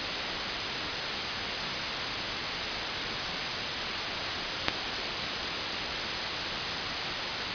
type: click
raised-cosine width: 0.2 ms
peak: -3 dBFS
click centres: 4.684 s
effects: white hiss -29 dBFS RMS until 7.54 s + resampled to 11025 Hz